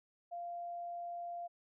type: tone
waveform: sine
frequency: 694 Hz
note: F5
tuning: 11 cents flat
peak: -40 dBFS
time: 0.31-1.48 s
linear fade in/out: 20 ms
effects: none